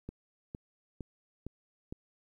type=click train; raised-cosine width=3 ms; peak=-27 dBFS; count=5; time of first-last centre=0.09-1.925 s; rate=2.18 Hz; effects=11-bit